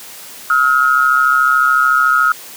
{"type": "tone pair together", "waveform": "sine", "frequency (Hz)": [1286, 1419.8], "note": ["E6", "F6"], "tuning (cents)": [-43, 28], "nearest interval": "major second", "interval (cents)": 171, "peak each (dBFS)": -12, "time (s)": [0.5, 2.32], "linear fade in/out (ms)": 2, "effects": ["white hiss -34 dBFS RMS until 2.56 s", "high-pass 150 Hz 12 dB/octave"]}